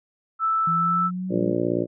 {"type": "tone", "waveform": "sine", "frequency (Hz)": 1318.5, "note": "E6", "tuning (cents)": 0, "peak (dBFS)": -19, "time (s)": [0.39, 1.11], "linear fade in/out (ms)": 50}
{"type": "exponential sweep", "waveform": "sine", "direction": "up", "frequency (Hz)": [165, 196], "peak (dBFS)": -26, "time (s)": [0.67, 1.53], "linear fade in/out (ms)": 5}
{"type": "harmonic tone", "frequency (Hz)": 58.27, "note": "A#1", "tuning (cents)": 0, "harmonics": [2, 3, 4, 5, 6, 7, 8, 9, 10], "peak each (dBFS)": [-32, -30, -33, -27, -25, -32, -33, -31, -31], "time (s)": [1.29, 1.87], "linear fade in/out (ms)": 50}
{"effects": []}